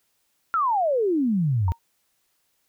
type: exponential sweep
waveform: sine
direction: down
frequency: 1391 to 82.41 Hz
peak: -19 dBFS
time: 0.54-1.72 s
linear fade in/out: 0 ms
type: tone with exponential decay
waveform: sine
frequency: 927 Hz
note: A#5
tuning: 10 cents flat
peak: -25 dBFS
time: 1.68-1.79 s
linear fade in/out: 2 ms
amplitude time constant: 23 ms
effects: white hiss -70 dBFS RMS until 2.68 s